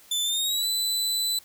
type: tone with pitch glide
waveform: sawtooth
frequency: 3520 to 3997 Hz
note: A7 to B7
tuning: 0 to +20 cents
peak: -21 dBFS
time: 0.11-1.39 s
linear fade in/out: 5 ms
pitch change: +220 cents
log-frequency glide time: 0.23-0.67 s
effects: white hiss -53 dBFS RMS until 1.44 s